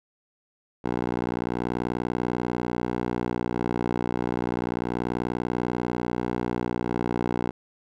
10% pulse tone with band-pass filter, 60.3 Hz, B1, 41 cents flat, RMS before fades -28 dBFS, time 0.84-7.51 s, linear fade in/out 10 ms, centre 510 Hz, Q 0.71, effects none

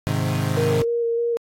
35% pulse chord, Ab major, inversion none, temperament equal, 103.83 / 130.81 / 155.56 Hz, Ab2 / C3 / Eb3, 0 / 0 / 0 cents, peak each -23 dBFS, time 0.07-0.82 s, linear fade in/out 0 ms
sine tone with vibrato, 467.4 Hz, A#4, 5 cents sharp, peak -19 dBFS, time 0.57-1.37 s, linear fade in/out 0 ms, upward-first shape square, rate 3.3 Hz, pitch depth 12 cents each way
effects AAC 48 kbps

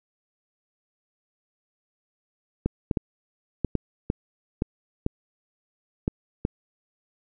clicks, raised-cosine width 3 ms, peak -10 dBFS, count 10, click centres 2.66 / 2.912 / 2.972 / 3.647 / 3.753 / 4.101 / 4.621 / 5.064 / 6.079 / 6.451 s, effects none

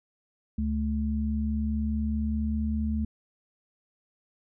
sine tone pair together, 72.5 / 217.3 Hz, D2 / A3, -22 / -21 cents, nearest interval octave + perfect fifth, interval 1901 cents, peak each -28 dBFS, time 0.58-3.05 s, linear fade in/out 5 ms, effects none

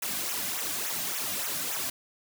white noise with flanger, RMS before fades -32 dBFS, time 0.02-1.9 s, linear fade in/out 5 ms, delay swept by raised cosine 0.21 to 2.31 ms, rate 3.5 Hz, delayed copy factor -0.8, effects none

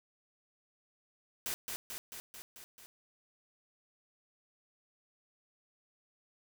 white noise with echo, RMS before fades -37 dBFS, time 1.46-1.54 s, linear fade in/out 0 ms, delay 220 ms, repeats 6, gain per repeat -3 dB, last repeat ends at 2.86 s, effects none

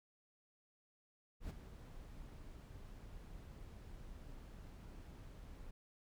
brown noise with ADSR envelope, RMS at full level -43 dBFS, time 1.4-5.71 s, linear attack 98 ms, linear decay 18 ms, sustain -10 dB, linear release 6 ms, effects none

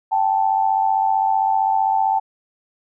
sine tone pair together, 779.5 / 875 Hz, G5 / A5, -10 / -10 cents, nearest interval major second, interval 200 cents, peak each -18 dBFS, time 0.11-2.2 s, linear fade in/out 20 ms, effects none

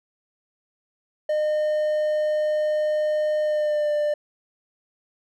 triangle tone with pitch glide, 609 to 595.1 Hz, D#5 to D5, -37 to +23 cents, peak -18 dBFS, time 1.29-4.14 s, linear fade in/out 5 ms, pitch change -40 cents, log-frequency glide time 3.42-3.92 s, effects none

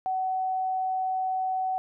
sine tone, 752 Hz, F#5, 28 cents sharp, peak -25 dBFS, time 0.06-1.78 s, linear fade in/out 0 ms, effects none

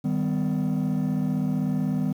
triangle chord, Eb augmented, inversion none, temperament equal with one note detuned, 155.56 / 196 / 251.8 Hz, Eb3 / G3 / B3, 0 / 0 / +34 cents, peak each -24 dBFS, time 0.04-2.13 s, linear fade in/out 10 ms, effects tanh soft clip ceiling -16 dBFS + 9-bit

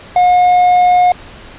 triangle tone with hard clipping, 720 Hz, F#5, 47 cents flat, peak -7 dBFS, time 0.16-1.12 s, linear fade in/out 2 ms, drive 6 dB, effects pink hiss -35 dBFS RMS until 1.58 s + resampled to 8000 Hz

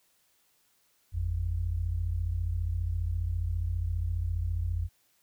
sine tone pair together, 51.02 / 85.8 Hz, G#1 / F2, -30 / -30 cents, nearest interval major sixth, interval 900 cents, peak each -32 / -29 dBFS, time 1.12-4.89 s, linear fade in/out 50 ms, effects white hiss -69 dBFS RMS until 5.22 s

